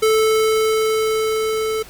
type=tone with level ramp; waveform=square; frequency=438.1 Hz; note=A4; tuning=7 cents flat; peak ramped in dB=-13 to -20 dBFS; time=0.02-1.83 s; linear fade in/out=10 ms; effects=pink hiss -41 dBFS RMS until 1.89 s

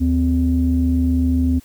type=tone pair together; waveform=sine; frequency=76.29 / 256.6 Hz; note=D#2 / C4; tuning=-34 / -34 cents; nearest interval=octave + major sixth; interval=2100 cents; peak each=-16 dBFS; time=0-1.6 s; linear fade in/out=20 ms; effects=tanh soft clip ceiling -7 dBFS + white hiss -51 dBFS RMS until 1.64 s

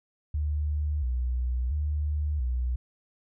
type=tone with vibrato; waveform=sine; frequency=68 Hz; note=C#2; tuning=33 cents flat; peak=-25 dBFS; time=0.34-2.76 s; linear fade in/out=5 ms; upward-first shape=square; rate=0.73 Hz; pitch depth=160 cents each way; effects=none

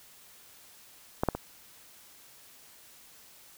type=clicks; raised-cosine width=1 ms; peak=-12 / -10 / -19 dBFS; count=3; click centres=1.235 / 1.287 / 1.35 s; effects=white hiss -55 dBFS RMS until 3.57 s

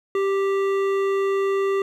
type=tone with hard clipping; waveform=triangle; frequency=392 Hz; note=G4; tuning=in tune; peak=-21 dBFS; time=0.15-1.82 s; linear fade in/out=2 ms; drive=16 dB; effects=none

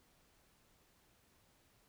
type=silence; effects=pink hiss -71 dBFS RMS until 1.88 s

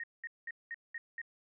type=tone bursts; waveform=sine; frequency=1860 Hz; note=A#6; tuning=4 cents flat; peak=-38 dBFS; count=6; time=0-1.216 s; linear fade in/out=2 ms; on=36 ms; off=200 ms; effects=none

